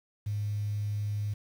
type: tone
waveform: triangle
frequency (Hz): 104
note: G#2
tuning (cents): +3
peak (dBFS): -25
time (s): 0.26-1.34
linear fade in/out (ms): 10
effects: tanh soft clip ceiling -27 dBFS + 9-bit